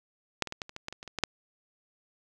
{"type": "clicks", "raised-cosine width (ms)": 0.2, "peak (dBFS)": [-8, -21, -19, -17, -27, -22, -18, -23, -25, -25, -16, -6], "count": 12, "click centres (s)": [0.423, 0.473, 0.524, 0.618, 0.694, 0.764, 0.884, 0.926, 1.029, 1.077, 1.187, 1.237], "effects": []}